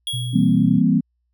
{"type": "tone with exponential decay", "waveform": "square", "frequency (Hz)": 3322, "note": "G#7", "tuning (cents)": 0, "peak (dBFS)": -22, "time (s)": [0.07, 0.81], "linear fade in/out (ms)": 1, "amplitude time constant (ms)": 160}
{"type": "tone", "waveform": "sine", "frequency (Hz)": 122.1, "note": "B2", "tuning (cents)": -19, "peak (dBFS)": -23, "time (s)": [0.13, 0.79], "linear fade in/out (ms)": 10}
{"type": "chord", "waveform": "sine", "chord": "C dominant seventh", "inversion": "first", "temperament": "equal", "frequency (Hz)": [164.81, 196, 233.1, 261.6], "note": ["E3", "G3", "Bb3", "C4"], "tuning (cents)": [0, 0, 0, 0], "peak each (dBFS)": -19, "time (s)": [0.33, 1.01], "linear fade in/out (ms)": 20}
{"effects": ["added 60 Hz sine -67 dBFS peak until 1.33 s"]}